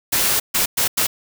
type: noise bursts at uneven times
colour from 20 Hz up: white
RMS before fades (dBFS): -18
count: 4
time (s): 0.12-0.4 / 0.54-0.66 / 0.77-0.88 / 0.97-1.07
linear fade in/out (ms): 10
effects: none